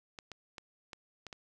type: clicks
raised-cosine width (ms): 0.2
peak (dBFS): -27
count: 6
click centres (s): 0.188 / 0.317 / 0.582 / 0.932 / 1.267 / 1.328
effects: none